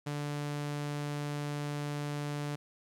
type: tone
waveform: sawtooth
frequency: 146.2 Hz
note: D3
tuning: 7 cents flat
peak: -30 dBFS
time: 0.06-2.56 s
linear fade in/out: 10 ms
effects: low-pass 11000 Hz 12 dB/octave + 12-bit